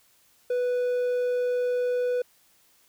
triangle tone, 493.9 Hz, B4, in tune, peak -21 dBFS, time 0.5-2.22 s, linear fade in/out 5 ms, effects white hiss -62 dBFS RMS until 2.88 s

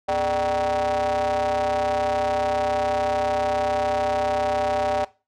square ring-modulated tone, 87.31 Hz, F2, in tune, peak -18 dBFS, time 0.08-5.05 s, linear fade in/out 10 ms, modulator 682 Hz, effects noise-tail reverb RT60 0.3 s tail -19 dB re dry + low-pass 6000 Hz 12 dB/octave

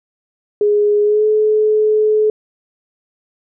sine tone with pitch glide, 415.3 to 428.7 Hz, G#4 to A4, 0 to -45 cents, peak -10 dBFS, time 0.61-2.3 s, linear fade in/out 2 ms, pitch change +55 cents, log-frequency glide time 1.03-1.25 s, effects none

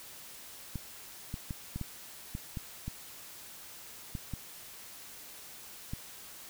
clicks, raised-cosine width 5 ms, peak -24 dBFS, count 11, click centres 0.757 / 1.341 / 1.508 / 1.76 / 1.813 / 2.351 / 2.572 / 2.88 / 4.152 / 4.337 / 5.935 s, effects white hiss -49 dBFS RMS until 6.49 s

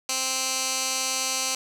15% pulse tone with band-pass filter, 261.6 Hz, C4, in tune, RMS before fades -27 dBFS, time 0.09-1.55 s, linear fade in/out 2 ms, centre 6500 Hz, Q 1.3, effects none

